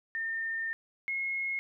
sine tone pair in turn, 1812 / 2164 Hz, A#6 / C#7, -50 / -42 cents, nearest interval minor third, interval 308 cents, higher second, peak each -31 / -30 dBFS, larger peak second, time 0.15-0.73 / 1.08-1.59 s, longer first, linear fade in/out 0 ms, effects none

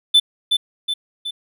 triangle tone with echo, 3520 Hz, A7, in tune, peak -7 dBFS, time 0.14-0.2 s, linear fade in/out 10 ms, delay 370 ms, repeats 3, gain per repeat -5 dB, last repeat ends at 1.31 s, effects none

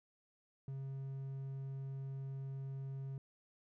triangle tone, 135.4 Hz, C#3, 40 cents flat, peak -39 dBFS, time 0.68-3.18 s, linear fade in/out 2 ms, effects none

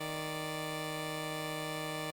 10% pulse tone pair together, 155.56 / 587.3 Hz, D#3 / D5, 0 / 0 cents, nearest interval octave + major seventh, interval 2300 cents, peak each -30 / -32 dBFS, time 0-2.11 s, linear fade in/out 10 ms, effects Opus 48 kbps

